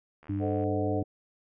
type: click train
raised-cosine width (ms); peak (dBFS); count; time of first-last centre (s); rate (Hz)
0.5; -38; 32; 0.23-0.637; 76.1
type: harmonic tone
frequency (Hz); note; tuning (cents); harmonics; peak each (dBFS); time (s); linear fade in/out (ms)
99.4; G2; +25; 1 / 2 / 3; -31 / -39 / -31; 0.29-1.03; 5
type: chord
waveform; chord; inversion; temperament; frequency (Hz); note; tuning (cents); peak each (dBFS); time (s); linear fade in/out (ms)
sine; A diminished seventh; none; equal; 440 / 523.3 / 622.3 / 740; A4 / C5 / Eb5 / Gb5; 0 / 0 / 0 / 0; -33 / -35 / -36 / -36; 0.39-1.04; 50
effects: none